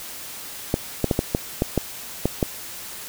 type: clicks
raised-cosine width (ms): 2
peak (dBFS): -5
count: 9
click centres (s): 0.741 / 1.043 / 1.112 / 1.191 / 1.349 / 1.621 / 1.777 / 2.256 / 2.428
effects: white hiss -36 dBFS RMS until 3.08 s